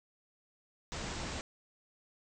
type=low-pass noise; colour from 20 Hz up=pink; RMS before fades=-40 dBFS; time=0.92-1.41 s; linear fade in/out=0 ms; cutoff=8100 Hz; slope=96 dB/octave; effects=none